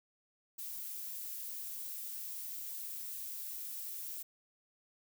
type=noise; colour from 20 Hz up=violet; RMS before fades=-43 dBFS; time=0.58-4.23 s; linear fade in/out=10 ms; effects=none